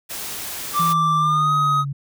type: noise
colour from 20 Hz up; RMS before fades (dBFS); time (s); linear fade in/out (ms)
white; -30; 0.09-0.94; 20
type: tone with pitch glide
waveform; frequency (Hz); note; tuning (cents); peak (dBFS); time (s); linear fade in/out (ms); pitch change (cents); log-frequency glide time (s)
triangle; 1174.7 to 1259; D6 to D#6; 0 to +20; -14; 0.73-1.85; 50; +120; 1.18-1.52
type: exponential sweep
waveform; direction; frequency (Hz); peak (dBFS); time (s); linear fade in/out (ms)
sine; down; 168 to 138.59; -23; 0.79-1.93; 10
effects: none